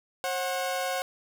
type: tone pair together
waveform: sawtooth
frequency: 537 / 736.1 Hz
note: C5 / F#5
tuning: +45 / -9 cents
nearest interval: perfect fourth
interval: 546 cents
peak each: -27 dBFS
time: 0.24-1.02 s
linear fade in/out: 0 ms
effects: none